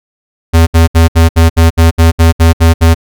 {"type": "tone bursts", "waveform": "square", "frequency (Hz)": 82.41, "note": "E2", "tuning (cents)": 0, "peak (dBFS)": -3, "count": 12, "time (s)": [0.53, 2.947], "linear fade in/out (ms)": 20, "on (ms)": 140, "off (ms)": 67, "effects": []}